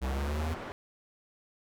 square exponential sweep, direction up, 63.6 to 82.5 Hz, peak -31 dBFS, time 0.01-0.55 s, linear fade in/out 20 ms
white low-pass noise, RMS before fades -41 dBFS, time 0.04-0.72 s, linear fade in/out 0 ms, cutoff 1100 Hz, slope 12 dB/octave
effects none

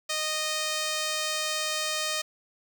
5% pulse tone, 619 Hz, D#5, 9 cents flat, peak -16 dBFS, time 0.09-2.22 s, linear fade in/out 10 ms, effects none

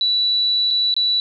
sine tone with dropouts, 3946 Hz, B7, 2 cents flat, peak -15 dBFS, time 0.01-1.2 s, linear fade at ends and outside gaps 1 ms, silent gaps 0.705-0.709 / 0.941-0.965 s, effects none

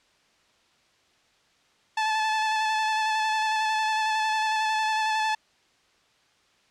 sawtooth tone with vibrato, 870 Hz, A5, 20 cents flat, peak -19 dBFS, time 1.97-5.35 s, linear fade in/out 5 ms, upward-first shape square, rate 11 Hz, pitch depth 15 cents each way, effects white hiss -63 dBFS RMS until 6.7 s + low-pass 5000 Hz 12 dB/octave

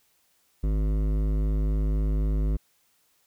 sine tone with hard clipping, 51.91 Hz, G#1, in tune, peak -24 dBFS, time 0.63-2.57 s, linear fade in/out 10 ms, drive 14 dB, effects white hiss -67 dBFS RMS until 3.26 s

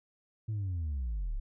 sine linear sweep, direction down, 111.9 to 30.51 Hz, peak -29 dBFS, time 0.48-1.4 s, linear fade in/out 10 ms, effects tanh soft clip ceiling -30 dBFS

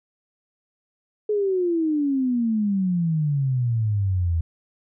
sine exponential sweep, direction down, 428.5 to 80.8 Hz, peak -19 dBFS, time 1.29-4.41 s, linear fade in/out 5 ms, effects none

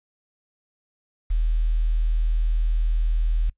sine tone with quantisation, 40.04 Hz, E1, 50 cents flat, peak -18 dBFS, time 1.3-3.5 s, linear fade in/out 10 ms, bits 8, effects noise-tail reverb RT60 0.1 s tail -22 dB re dry + resampled to 8000 Hz

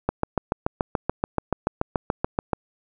click train, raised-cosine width 1 ms, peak -7 dBFS, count 18, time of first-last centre 0.09-2.533 s, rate 6.96 Hz, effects none

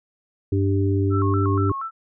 harmonic tone, 98 Hz, G2, in tune, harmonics 1 / 3 / 4, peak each -19 / -24 / -25 dBFS, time 0.52-1.72 s, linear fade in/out 5 ms
sine tone with vibrato, 1204 Hz, D6, 43 cents sharp, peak -26 dBFS, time 1.1-1.91 s, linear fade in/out 50 ms, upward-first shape square, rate 4.2 Hz, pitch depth 170 cents each way
effects none

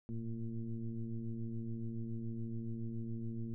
sine tone with frequency modulation, 116.54 Hz, A#2, in tune, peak -37 dBFS, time 0.09-3.54 s, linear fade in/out 0 ms, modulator 113 Hz, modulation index 1.4, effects none

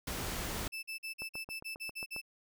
pink noise, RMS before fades -38 dBFS, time 0.07-0.68 s, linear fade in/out 5 ms
35% pulse tone bursts, 2637 Hz, E7, in tune, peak -37 dBFS, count 10, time 0.72-2.216 s, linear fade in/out 20 ms, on 110 ms, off 44 ms
click train, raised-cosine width 1 ms, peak -32 dBFS, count 8, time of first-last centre 1.22-2.163 s, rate 7.42 Hz
effects none

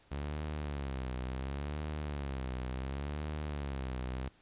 sawtooth tone with vibrato, 69.3 Hz, C#2, in tune, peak -32 dBFS, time 0.11-4.29 s, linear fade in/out 10 ms, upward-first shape sine, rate 0.7 Hz, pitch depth 160 cents each way, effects pink hiss -65 dBFS RMS until 4.41 s + resampled to 8000 Hz

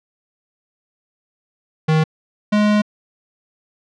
square tone pair in turn, 157 / 209.6 Hz, D#3 / G#3, +16 / +16 cents, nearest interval perfect fourth, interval 500 cents, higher second, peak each -13 dBFS, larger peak neither, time 1.88-2.04 / 2.52-2.82 s, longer second, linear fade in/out 10 ms, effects low-pass 4000 Hz 12 dB/octave

